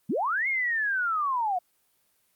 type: linear two-way sweep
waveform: sine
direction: up then down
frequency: 152.4 to 2182 to 693 Hz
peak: -24 dBFS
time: 0.09-1.59 s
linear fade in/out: 10 ms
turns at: 0.48 s
effects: white hiss -69 dBFS RMS until 2.35 s + Opus 24 kbps